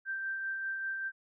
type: tone with tremolo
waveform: sine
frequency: 1568 Hz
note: G6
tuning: in tune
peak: -32 dBFS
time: 0.05-1.12 s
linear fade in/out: 50 ms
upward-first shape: sine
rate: 5.1 Hz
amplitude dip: 30%
effects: none